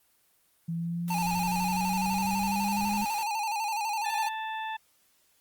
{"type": "linear sweep", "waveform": "sine", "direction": "up", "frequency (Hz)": [165.9, 207.1], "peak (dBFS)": -29, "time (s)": [0.68, 3.05], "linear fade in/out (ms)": 10}
{"type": "noise", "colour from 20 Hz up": "white", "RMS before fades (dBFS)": -43, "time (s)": [1.08, 3.23], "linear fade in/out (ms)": 0}
{"type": "tone with vibrato", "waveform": "square", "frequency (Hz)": 860, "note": "A5", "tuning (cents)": -40, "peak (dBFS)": -29, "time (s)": [1.1, 4.29], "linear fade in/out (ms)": 5, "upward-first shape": "square", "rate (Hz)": 12, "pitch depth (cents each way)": 69}
{"type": "harmonic tone", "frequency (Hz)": 880, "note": "A5", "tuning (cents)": 0, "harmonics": [1, 2, 3, 4], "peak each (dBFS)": [-33, -39, -43, -45], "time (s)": [4.04, 4.77], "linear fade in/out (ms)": 10}
{"effects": ["white hiss -67 dBFS RMS until 5.4 s", "Opus 24 kbps"]}